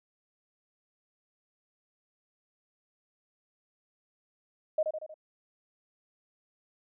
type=tone with echo; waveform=sine; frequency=622.3 Hz; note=D#5; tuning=in tune; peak=-23 dBFS; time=4.78-4.83 s; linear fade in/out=5 ms; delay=78 ms; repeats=4; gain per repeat=-5 dB; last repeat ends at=5.142 s; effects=none